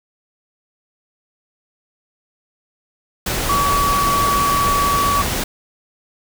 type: tone in noise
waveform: sine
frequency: 1137 Hz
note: C#6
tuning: 44 cents sharp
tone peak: -15 dBFS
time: 3.49-5.22 s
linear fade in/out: 5 ms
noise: pink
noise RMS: -21 dBFS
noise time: 3.26-5.44 s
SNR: +3 dB
effects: none